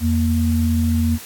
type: tone pair together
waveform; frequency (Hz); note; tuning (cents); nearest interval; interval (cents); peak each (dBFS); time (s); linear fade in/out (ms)
sine; 84.39 / 233.1; E2 / A#3; +41 / 0; octave + tritone; 1759; -17 / -18; 0-1.19; 50
effects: white hiss -37 dBFS RMS until 1.25 s + AAC 64 kbps